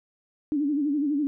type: tone with vibrato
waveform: sine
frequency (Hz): 290.5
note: D4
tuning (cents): -19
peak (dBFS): -22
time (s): 0.52-1.27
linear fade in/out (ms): 0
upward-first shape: sine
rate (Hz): 12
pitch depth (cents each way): 100
effects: none